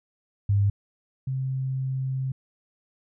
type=tone pair in turn; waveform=sine; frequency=100.6 / 132.12 Hz; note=G2 / C3; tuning=+45 / +17 cents; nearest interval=perfect fourth; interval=472 cents; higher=second; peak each=-18 / -25 dBFS; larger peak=first; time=0.49-0.7 / 1.27-2.32 s; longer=second; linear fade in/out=5 ms; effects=none